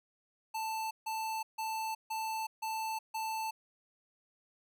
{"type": "tone bursts", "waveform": "square", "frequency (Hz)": 883, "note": "A5", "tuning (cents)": 6, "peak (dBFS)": -35, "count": 6, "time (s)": [0.54, 3.51], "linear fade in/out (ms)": 10, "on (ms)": 370, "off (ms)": 150, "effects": []}